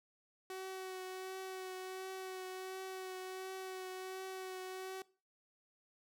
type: tone with vibrato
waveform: sawtooth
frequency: 375.3 Hz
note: F#4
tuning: 25 cents sharp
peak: -39 dBFS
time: 0.5-5.02 s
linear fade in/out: 2 ms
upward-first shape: triangle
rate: 1.4 Hz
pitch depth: 19 cents each way
effects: noise-tail reverb RT60 0.4 s tail -21 dB re dry